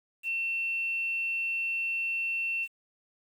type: tone with quantisation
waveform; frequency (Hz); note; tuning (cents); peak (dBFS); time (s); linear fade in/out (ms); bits
sine; 2700; E7; +41; -28; 0.23-2.68; 50; 9
effects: none